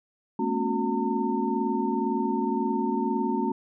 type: tone cluster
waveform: sine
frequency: 216.8 / 238.8 / 276.3 / 365.2 / 908 Hz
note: A3 / A#3 / C#4 / F#4 / A#5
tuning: -25 / +42 / -6 / -23 / -46 cents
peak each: -30 dBFS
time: 0.39-3.52 s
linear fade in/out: 5 ms
effects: none